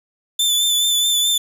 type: tone with vibrato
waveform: sawtooth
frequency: 3520 Hz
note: A7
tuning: in tune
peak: -12 dBFS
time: 0.39-1.38 s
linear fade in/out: 5 ms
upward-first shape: sine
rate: 4.7 Hz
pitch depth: 29 cents each way
effects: 7-bit

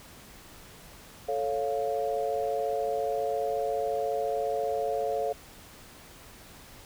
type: chord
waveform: sine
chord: A augmented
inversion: none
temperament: equal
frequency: 440 / 554.4 / 698.5 Hz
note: A4 / C#5 / E#5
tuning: 0 / 0 / 0 cents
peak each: -31 dBFS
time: 1.28-5.33 s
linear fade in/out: 10 ms
effects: pink hiss -50 dBFS RMS until 6.85 s

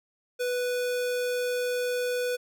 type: tone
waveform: square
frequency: 493.9 Hz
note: B4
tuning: in tune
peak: -27 dBFS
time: 0.39-2.37 s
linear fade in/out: 20 ms
effects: none

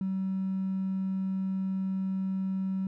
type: tone with hard clipping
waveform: triangle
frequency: 190.6 Hz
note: G3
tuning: 48 cents flat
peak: -28 dBFS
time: 0.01-2.87 s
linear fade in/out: 2 ms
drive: 3 dB
effects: none

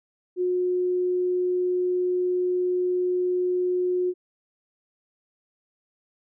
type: tone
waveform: sine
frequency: 361.7 Hz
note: F#4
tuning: 39 cents flat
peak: -21 dBFS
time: 0.36-4.14 s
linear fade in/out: 50 ms
effects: none

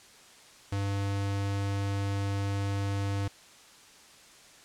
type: tone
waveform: square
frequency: 99.5 Hz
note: G2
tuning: 26 cents sharp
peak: -29 dBFS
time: 0.72-3.28 s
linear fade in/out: 5 ms
effects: white hiss -54 dBFS RMS until 4.64 s + low-pass 8000 Hz 12 dB/octave

